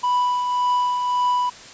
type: tone with tremolo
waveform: triangle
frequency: 987.8 Hz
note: B5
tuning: in tune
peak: -14 dBFS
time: 0.03-1.5 s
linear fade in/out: 10 ms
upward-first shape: triangle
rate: 1.8 Hz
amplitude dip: 45%
effects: white hiss -41 dBFS RMS until 1.73 s + resampled to 16000 Hz